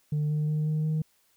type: tone with pitch steps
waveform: sine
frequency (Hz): 150 / 151.48 / 152.97 / 154.48 / 156.01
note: D3 / D#3 / D#3 / D#3 / D#3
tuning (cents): +37 / -46 / -29 / -12 / +5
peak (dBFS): -22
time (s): 0.12-1.02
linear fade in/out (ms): 5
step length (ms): 180
effects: tanh soft clip ceiling -23 dBFS + white hiss -67 dBFS RMS until 1.36 s